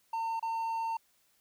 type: tone with dropouts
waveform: triangle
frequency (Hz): 907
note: A#5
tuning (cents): -48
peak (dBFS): -29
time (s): 0.13-0.97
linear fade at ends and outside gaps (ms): 5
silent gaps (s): 0.396-0.426
effects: white hiss -70 dBFS RMS until 1.4 s